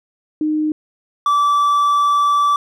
sine / triangle tone pair in turn, 307 / 1159.1 Hz, D#4 / D6, -23 / -23 cents, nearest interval octave + major seventh, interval 2300 cents, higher second, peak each -15 / -10 dBFS, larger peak second, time 0.41-0.72 / 1.26-2.56 s, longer second, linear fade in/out 2 ms, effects none

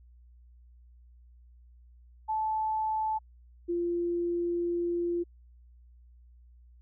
sine tone pair in turn, 871 / 345.7 Hz, A5 / F4, -18 / -18 cents, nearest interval octave + major third, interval 1600 cents, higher first, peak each -27 dBFS, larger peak neither, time 2.28-3.19 / 3.68-5.24 s, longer second, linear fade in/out 20 ms, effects added 60 Hz sine -53 dBFS peak until 6.81 s

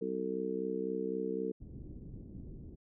harmonic tone, 63.9 Hz, C2, 40 cents flat, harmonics 3 / 4 / 5 / 6 / 7, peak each -41 / -42 / -41 / -41 / -36 dBFS, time 0.01-1.52 s, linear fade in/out 10 ms
pink low-pass noise, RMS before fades -47 dBFS, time 1.6-2.76 s, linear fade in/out 20 ms, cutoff 330 Hz, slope 24 dB/octave
effects none

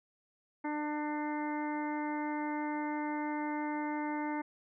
harmonic tone, 299 Hz, D4, 31 cents sharp, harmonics 1 / 2 / 3 / 4 / 5 / 6 / 7, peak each -35 / -45 / -38 / -50 / -48 / -49 / -46 dBFS, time 0.64-4.42 s, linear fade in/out 10 ms, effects none

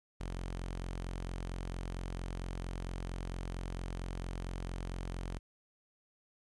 sawtooth tone, 44.4 Hz, F1, 29 cents sharp, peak -34 dBFS, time 0.2-5.39 s, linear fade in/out 10 ms, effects resampled to 24000 Hz + 12-bit

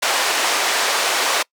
pink band-pass noise, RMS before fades -19 dBFS, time 0.02-1.43 s, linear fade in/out 10 ms, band 610 to 7900 Hz, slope 12 dB/octave, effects noise-tail reverb RT60 0.1 s tail -25 dB re dry + high-pass 300 Hz 12 dB/octave

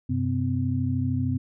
sine tone cluster, 95 / 128.1 / 254.7 Hz, F#2 / C3 / C4, +46 / -36 / -46 cents, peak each -27 dBFS, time 0.09-1.38 s, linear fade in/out 10 ms, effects none

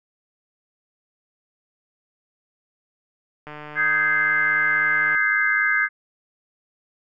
click train, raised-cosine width 0.5 ms, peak -22 dBFS, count 253, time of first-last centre 3.47-5.15 s, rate 150 Hz
sine chord, Ab major seventh, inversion second, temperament just, 1245.9 / 1557.4 / 1661.2 / 2077 Hz, Eb6 / G6 / Ab6 / C7, +2 / -12 / 0 / -13 cents, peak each -28 / -22 / -22 / -22 dBFS, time 3.75-5.89 s, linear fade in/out 50 ms
effects none

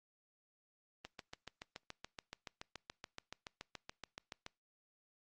click train, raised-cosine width 0.2 ms, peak -28 dBFS, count 25, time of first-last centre 1.05-4.464 s, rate 7.03 Hz, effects noise-tail reverb RT60 0.3 s tail -25 dB re dry + Opus 32 kbps

